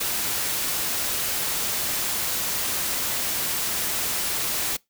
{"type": "noise", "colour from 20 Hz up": "white", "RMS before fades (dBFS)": -26, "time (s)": [0, 4.77], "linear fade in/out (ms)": 10, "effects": ["noise-tail reverb RT60 0.2 s tail -24 dB re dry"]}